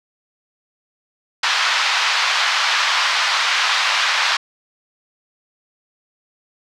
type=band-pass noise; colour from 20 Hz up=pink; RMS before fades=-18 dBFS; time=1.43-4.37 s; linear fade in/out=5 ms; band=970 to 5100 Hz; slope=24 dB/octave; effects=none